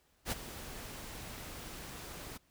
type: noise with ADSR envelope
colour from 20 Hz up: pink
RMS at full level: -33 dBFS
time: 0.25-2.38 s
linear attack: 69 ms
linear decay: 19 ms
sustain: -13 dB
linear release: 15 ms
effects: pink hiss -71 dBFS RMS until 2.5 s